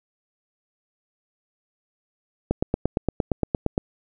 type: click train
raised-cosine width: 2 ms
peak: -7 dBFS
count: 12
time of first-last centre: 2.51-3.779 s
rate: 8.67 Hz
effects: none